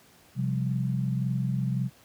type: chord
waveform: sine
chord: C suspended fourth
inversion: none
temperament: just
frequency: 130.81 / 174.42 / 196.22 Hz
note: C3 / F3 / G3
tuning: 0 / -2 / +2 cents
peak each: -26 / -32 / -32 dBFS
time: 0.35-1.9 s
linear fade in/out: 50 ms
effects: pink hiss -57 dBFS RMS until 2.04 s + high-pass 80 Hz 12 dB/octave